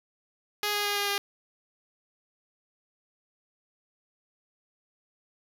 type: tone with pitch steps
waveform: 5% pulse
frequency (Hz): 415.3 / 412.2 / 409.1 / 406 / 403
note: G#4 / G#4 / G#4 / G#4 / G4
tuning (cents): 0 / -13 / -26 / -39 / +48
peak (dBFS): -15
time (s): 0.63-1.18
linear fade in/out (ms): 2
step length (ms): 110
effects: none